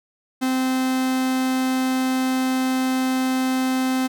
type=tone; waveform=45% pulse; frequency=259.2 Hz; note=C4; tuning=16 cents flat; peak=-19 dBFS; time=0.41-4.08 s; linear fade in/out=20 ms; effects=none